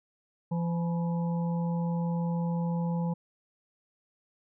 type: harmonic tone with a mistuned harmonic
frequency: 170.1 Hz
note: F3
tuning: 45 cents flat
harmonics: 1 / 3 / 5 / 6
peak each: -27 / -39 / -41 / -46 dBFS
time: 0.51-3.14 s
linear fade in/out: 10 ms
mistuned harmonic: 6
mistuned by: -77 cents
effects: none